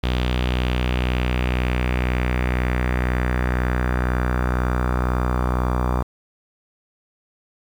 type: tone with low-pass filter sweep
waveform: sawtooth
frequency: 62 Hz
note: B1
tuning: 7 cents sharp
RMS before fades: -21 dBFS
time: 0.03-6.03 s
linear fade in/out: 10 ms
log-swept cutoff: 3400 to 1100 Hz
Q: 2.8
effects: 7-bit